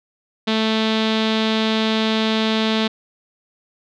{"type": "tone with low-pass filter", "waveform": "sawtooth", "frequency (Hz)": 220, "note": "A3", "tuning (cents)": 0, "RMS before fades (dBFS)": -19, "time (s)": [0.47, 2.88], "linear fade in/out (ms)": 10, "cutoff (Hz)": 3700, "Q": 4, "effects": []}